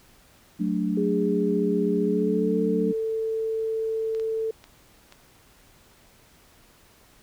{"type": "chord", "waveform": "sine", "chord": "D major", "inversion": "first", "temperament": "equal", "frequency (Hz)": [185, 220, 293.7], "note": ["F#3", "A3", "D4"], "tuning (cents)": [0, 0, 0], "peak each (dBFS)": [-26, -27, -28], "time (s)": [0.59, 2.93], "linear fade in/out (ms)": 20}
{"type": "tone with pitch glide", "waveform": "sine", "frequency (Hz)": [410, 444.5], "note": ["G#4", "A4"], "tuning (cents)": [-22, 18], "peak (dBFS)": -24, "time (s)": [0.97, 4.51], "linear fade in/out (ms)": 5, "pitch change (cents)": 140, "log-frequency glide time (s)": [1.99, 2.58]}
{"type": "clicks", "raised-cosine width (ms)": 0.2, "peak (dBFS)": -28, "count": 4, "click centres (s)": [4.149, 4.198, 4.641, 5.124]}
{"effects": ["pink hiss -56 dBFS RMS until 7.22 s"]}